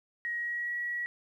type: tone with pitch glide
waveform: sine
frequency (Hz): 1893 to 1922.8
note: A#6 to B6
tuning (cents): +26 to -47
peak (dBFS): -31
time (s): 0.25-1.06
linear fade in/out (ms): 0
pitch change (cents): +27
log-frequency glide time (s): 0.35-0.75
effects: 11-bit